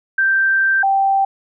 sine tone pair in turn, 1568 / 781.8 Hz, G6 / G5, 0 / -5 cents, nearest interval octave, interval 1205 cents, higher first, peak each -12 dBFS, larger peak neither, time 0.18-0.83 / 0.83-1.25 s, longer first, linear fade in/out 5 ms, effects none

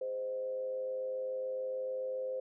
sine tone with frequency modulation, 518 Hz, C5, 17 cents flat, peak -34 dBFS, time 0.01-2.4 s, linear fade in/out 5 ms, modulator 107 Hz, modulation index 0.39, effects none

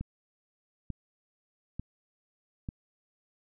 click train, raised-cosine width 5 ms, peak -23 dBFS, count 4, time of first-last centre 0.01-2.689 s, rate 1.12 Hz, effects none

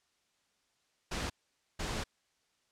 pink noise bursts at uneven times, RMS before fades -36 dBFS, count 2, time 1.11-1.3 / 1.79-2.04 s, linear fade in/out 10 ms, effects white hiss -75 dBFS RMS until 2.71 s + low-pass 7000 Hz 12 dB/octave

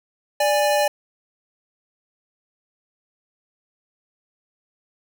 square tone pair together, 588 / 825.6 Hz, D5 / G#5, +2 / -10 cents, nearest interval tritone, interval 588 cents, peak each -19 / -22 dBFS, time 0.4-0.88 s, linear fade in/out 5 ms, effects none

